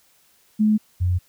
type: tone pair in turn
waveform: sine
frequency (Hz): 213.9 / 89.69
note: A3 / F2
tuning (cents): -49 / +47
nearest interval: octave + minor third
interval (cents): 1504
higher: first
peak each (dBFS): -14 / -17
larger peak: first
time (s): 0.59-0.78 / 1-1.19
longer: neither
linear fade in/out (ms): 20
effects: white hiss -59 dBFS RMS until 1.28 s